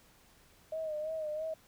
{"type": "tone with vibrato", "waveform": "sine", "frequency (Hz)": 622.3, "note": "D#5", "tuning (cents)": 0, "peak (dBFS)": -34, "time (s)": [0.72, 1.54], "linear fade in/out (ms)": 5, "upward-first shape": "sine", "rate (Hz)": 3, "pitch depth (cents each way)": 55, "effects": ["pink hiss -63 dBFS RMS until 1.67 s"]}